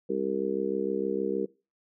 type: harmonic tone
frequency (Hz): 66.5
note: C2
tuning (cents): +29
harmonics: 3 / 4 / 5 / 6 / 7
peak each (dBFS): -35 / -38 / -33 / -31 / -31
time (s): 0.09-1.46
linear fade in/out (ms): 10
effects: noise-tail reverb RT60 0.3 s tail -22 dB re dry